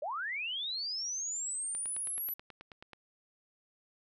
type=linear sweep; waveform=sine; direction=up; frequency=535 to 12000 Hz; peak=-34 dBFS; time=0.02-2.34 s; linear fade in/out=5 ms
type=click train; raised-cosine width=0.3 ms; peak=-32 dBFS; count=12; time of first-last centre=1.75-2.933 s; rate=9.3 Hz
effects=none